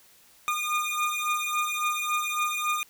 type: beating tone pair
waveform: 25% pulse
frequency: 1216 / 1219.6 Hz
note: D#6 / D#6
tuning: -40 / -35 cents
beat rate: 3.6 Hz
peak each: -25 / -25 dBFS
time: 0.48-2.83 s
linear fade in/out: 0 ms
effects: white hiss -57 dBFS RMS until 2.89 s